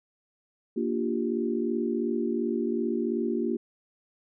sine chord, G minor seventh, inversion first, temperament equal, 233.1 / 293.7 / 349.2 / 392 Hz, Bb3 / D4 / F4 / G4, 0 / 0 / 0 / 0 cents, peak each -29 / -34 / -30 / -32 dBFS, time 0.76-3.57 s, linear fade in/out 10 ms, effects none

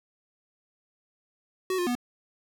square tone with pitch steps, 373.6 / 353.8 / 244.5 Hz, F#4 / F4 / B3, +17 / +23 / -17 cents, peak -26 dBFS, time 1.7-1.952 s, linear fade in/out 2 ms, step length 84 ms, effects none

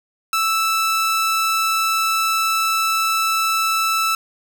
sawtooth tone, 1318.5 Hz, E6, in tune, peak -13 dBFS, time 0.33-4.15 s, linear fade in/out 2 ms, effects none

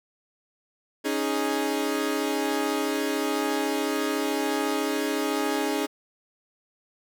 sawtooth chord, C# suspended second, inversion none, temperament equal, 277.2 / 311.1 / 415.3 Hz, C#4 / D#4 / G#4, 0 / 0 / 0 cents, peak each -25 dBFS, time 1.04-5.87 s, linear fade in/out 20 ms, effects none

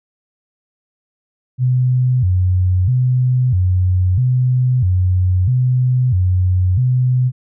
sine tone with vibrato, 107.7 Hz, A2, 37 cents flat, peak -11 dBFS, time 1.58-7.32 s, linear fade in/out 50 ms, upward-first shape square, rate 0.77 Hz, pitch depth 280 cents each way, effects none

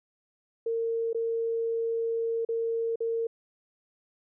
sine tone with dropouts, 457.8 Hz, A#4, 31 cents flat, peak -26 dBFS, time 0.66-3.27 s, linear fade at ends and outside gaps 5 ms, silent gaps 1.131-1.146 / 2.45-2.488 / 2.958-3.004 s, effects none

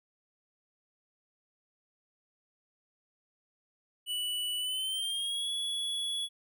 square tone with pitch glide, 2960 to 3381 Hz, F#7 to G#7, 0 to +30 cents, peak -32 dBFS, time 4.06-6.29 s, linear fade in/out 50 ms, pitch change +230 cents, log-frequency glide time 4.58-5.5 s, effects none

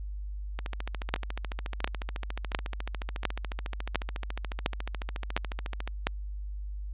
two click trains, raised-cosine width 0.3 ms, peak -19 / -9 dBFS, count 75 / 8, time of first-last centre 0.59-5.876 / 1.14-6.07 s, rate 14 / 1.42 Hz, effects added 50 Hz sine -34 dBFS peak until 6.93 s + resampled to 8000 Hz

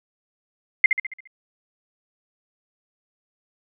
sine tone with echo, 2093 Hz, C7, in tune, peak -8 dBFS, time 0.84-0.86 s, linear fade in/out 2 ms, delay 69 ms, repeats 6, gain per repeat -6 dB, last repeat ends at 1.274 s, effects none

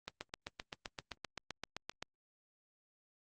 click train, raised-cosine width 0.2 ms, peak -23 dBFS, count 16, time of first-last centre 0.08-2.026 s, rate 7.71 Hz, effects Opus 24 kbps

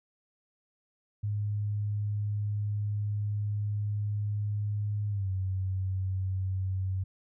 sine tone with pitch glide, 103.83 to 94.66 Hz, G#2 to F#2, 0 to +40 cents, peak -28 dBFS, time 1.23-7.04 s, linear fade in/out 10 ms, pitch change -160 cents, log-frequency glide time 5.09-5.3 s, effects none

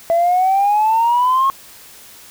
sine exponential sweep, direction up, 664 to 1092 Hz, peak -10 dBFS, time 0.1-1.5 s, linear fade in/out 0 ms, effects tanh soft clip ceiling -8 dBFS + white hiss -41 dBFS RMS until 2.3 s

